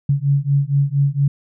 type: beating tone pair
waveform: sine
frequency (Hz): 138.59 / 142.89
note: C#3 / D3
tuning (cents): 0 / -47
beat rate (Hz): 4.3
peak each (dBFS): -17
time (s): 0.09-1.28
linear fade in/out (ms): 5
effects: none